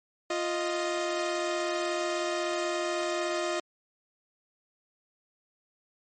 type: tone pair together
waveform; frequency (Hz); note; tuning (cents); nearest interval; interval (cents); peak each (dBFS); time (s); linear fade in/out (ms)
sawtooth; 349.3 / 622.3; F4 / D#5; 0 / 0; minor seventh; 1000; -27; 0.3-3.6; 5
effects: MP3 32 kbps